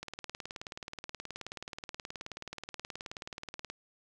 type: click train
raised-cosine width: 0.2 ms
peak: -23 dBFS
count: 70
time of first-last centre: 0.03-3.7 s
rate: 18.8 Hz
effects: none